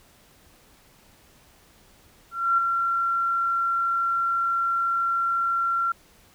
sine tone with ADSR envelope, 1367 Hz, F6, 37 cents flat, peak -16 dBFS, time 2.31-5.92 s, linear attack 270 ms, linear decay 5 ms, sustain -5 dB, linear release 4 ms, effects pink hiss -56 dBFS RMS until 6.34 s

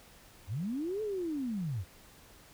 sine linear two-way sweep, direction up then down, 77 to 440 to 77 Hz, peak -32 dBFS, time 0.47-1.85 s, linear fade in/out 50 ms, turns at 1.02 s, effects pink hiss -57 dBFS RMS until 2.53 s

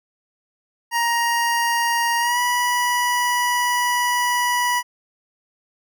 25% pulse tone with pitch glide, 939 to 977.2 Hz, A#5 to B5, +12 to -19 cents, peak -14 dBFS, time 0.91-4.83 s, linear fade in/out 50 ms, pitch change +69 cents, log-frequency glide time 2.19-2.39 s, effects none

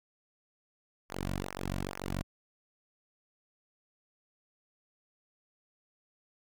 sawtooth tone with flanger, 46.91 Hz, F#1, 25 cents sharp, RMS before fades -37 dBFS, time 1.09-2.23 s, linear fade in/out 20 ms, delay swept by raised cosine 0.24 to 2.44 ms, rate 2.3 Hz, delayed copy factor -1, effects none

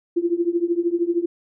sine tone with tremolo, 343.7 Hz, F4, 28 cents flat, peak -14 dBFS, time 0.16-1.26 s, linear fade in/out 10 ms, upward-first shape triangle, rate 13 Hz, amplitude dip 95%, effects none

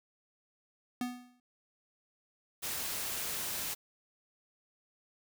square tone with exponential decay, 246.9 Hz, B3, in tune, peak -31 dBFS, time 1.01-1.4 s, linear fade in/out 2 ms, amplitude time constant 84 ms
white noise, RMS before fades -37 dBFS, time 2.62-3.75 s, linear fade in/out 20 ms
effects none

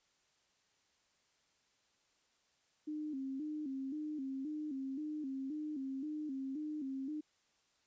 sine tone with vibrato, 285.4 Hz, D4, 49 cents flat, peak -38 dBFS, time 2.87-7.21 s, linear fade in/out 10 ms, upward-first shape square, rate 1.9 Hz, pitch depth 110 cents each way, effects white hiss -75 dBFS RMS until 7.86 s + resampled to 16000 Hz

